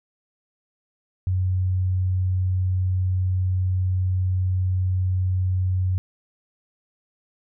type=tone; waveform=sine; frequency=92.5 Hz; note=F#2; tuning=in tune; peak=-19 dBFS; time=1.27-5.98 s; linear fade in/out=0 ms; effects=none